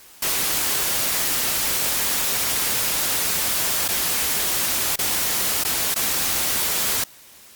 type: noise with dropouts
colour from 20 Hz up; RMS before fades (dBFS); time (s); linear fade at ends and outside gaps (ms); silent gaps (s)
white; -22; 0.22-7.04; 5; 3.881-3.886 / 4.959-4.988 / 5.638-5.648 / 5.944-5.959
effects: white hiss -47 dBFS RMS until 7.55 s + Opus 48 kbps